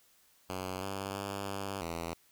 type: tone with pitch steps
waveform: 5% pulse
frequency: 93.1 / 97.6 / 99.3 / 98.4 / 83.9 Hz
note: F#2 / G2 / G2 / G2 / E2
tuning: +11 / -7 / +23 / +7 / +31 cents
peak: -25 dBFS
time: 0.49-2.14 s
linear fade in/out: 10 ms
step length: 330 ms
effects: white hiss -66 dBFS RMS until 2.31 s